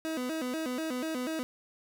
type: tone with vibrato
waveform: 30% pulse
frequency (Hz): 283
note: C#4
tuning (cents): +36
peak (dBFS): -29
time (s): 0.05-1.43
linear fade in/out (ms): 0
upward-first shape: square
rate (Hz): 4.1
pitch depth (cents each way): 210
effects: none